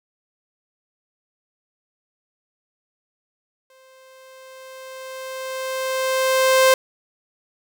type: tone with exponential growth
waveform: sawtooth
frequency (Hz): 523.3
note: C5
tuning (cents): 0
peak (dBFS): -7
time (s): 3.7-6.74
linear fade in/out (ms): 2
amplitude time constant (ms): 660
effects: none